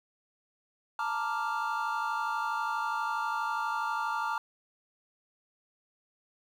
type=chord; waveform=triangle; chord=Bb major seventh; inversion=third; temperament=equal; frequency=880 / 932.3 / 1174.7 / 1396.9 Hz; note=A5 / Bb5 / D6 / F6; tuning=0 / 0 / 0 / 0 cents; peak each=-33 dBFS; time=0.99-4.38 s; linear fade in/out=2 ms; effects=tanh soft clip ceiling -17 dBFS + 10-bit